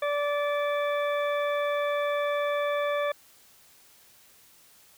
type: harmonic tone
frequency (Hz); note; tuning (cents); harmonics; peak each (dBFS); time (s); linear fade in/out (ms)
581; D5; -19; 1 / 2 / 3 / 4 / 6; -26 / -32 / -36 / -38 / -42; 0.02-3.12; 5
effects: white hiss -57 dBFS RMS until 4.97 s